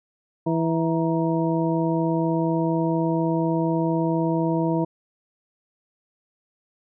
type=harmonic tone with a mistuned harmonic; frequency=164.2 Hz; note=E3; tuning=6 cents flat; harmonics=1 / 2 / 3 / 4 / 6; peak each=-24 / -23 / -30 / -29 / -30 dBFS; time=0.46-4.85 s; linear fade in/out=10 ms; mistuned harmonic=6; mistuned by=-81 cents; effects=none